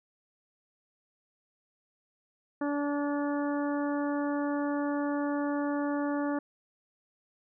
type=harmonic tone; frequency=288.6 Hz; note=D4; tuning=30 cents flat; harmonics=1 / 2 / 3 / 4 / 5 / 6; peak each=-29 / -35 / -39 / -41 / -43 / -45 dBFS; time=2.61-6.39 s; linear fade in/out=5 ms; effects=none